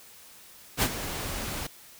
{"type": "noise with ADSR envelope", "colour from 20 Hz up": "pink", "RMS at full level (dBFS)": -22, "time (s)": [0.77, 1.67], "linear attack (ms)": 51, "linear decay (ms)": 62, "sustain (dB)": -12, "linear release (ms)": 5, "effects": ["white hiss -51 dBFS RMS until 1.99 s"]}